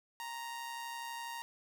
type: tone with amplitude modulation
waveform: sawtooth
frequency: 932.3 Hz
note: A#5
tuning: in tune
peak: -35 dBFS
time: 0.2-1.42 s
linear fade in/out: 0 ms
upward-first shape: sine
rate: 132 Hz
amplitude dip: 40%
effects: none